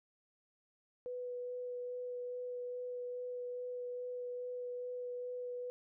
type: tone with vibrato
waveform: sine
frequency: 493.9 Hz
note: B4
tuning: in tune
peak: -39 dBFS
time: 1.06-5.7 s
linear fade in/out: 0 ms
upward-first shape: sine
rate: 2.4 Hz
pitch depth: 9 cents each way
effects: none

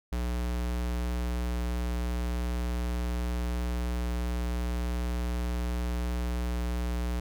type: tone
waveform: square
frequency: 60.2 Hz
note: B1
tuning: 44 cents flat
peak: -29 dBFS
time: 0.12-7.2 s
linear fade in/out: 5 ms
effects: none

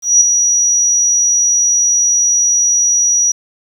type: tone with ADSR envelope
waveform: sine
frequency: 5810 Hz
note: F#8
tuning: 32 cents flat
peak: -3 dBFS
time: 0.02-3.32 s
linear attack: 190 ms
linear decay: 6 ms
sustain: -6 dB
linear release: 8 ms
effects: 7-bit

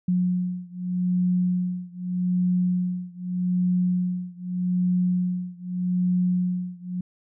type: beating tone pair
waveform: sine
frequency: 180 / 180.82 Hz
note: F#3 / F#3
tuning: -47 / -40 cents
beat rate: 0.82 Hz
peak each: -24 / -25 dBFS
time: 0.08-7.01 s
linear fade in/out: 5 ms
effects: none

